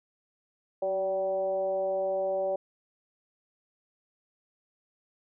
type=tone with frequency modulation; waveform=sine; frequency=574 Hz; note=D5; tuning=40 cents flat; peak=-26 dBFS; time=0.82-2.56 s; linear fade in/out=5 ms; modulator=195 Hz; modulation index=0.67; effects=none